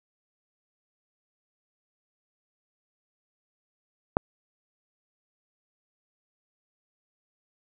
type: click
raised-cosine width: 1 ms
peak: -6 dBFS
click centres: 4.169 s
effects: none